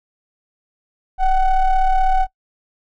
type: ring-modulated tone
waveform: triangle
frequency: 370 Hz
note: F#4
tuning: in tune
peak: -7 dBFS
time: 1.18-2.27 s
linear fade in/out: 50 ms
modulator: 388 Hz
effects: noise-tail reverb RT60 0.1 s tail -22 dB re dry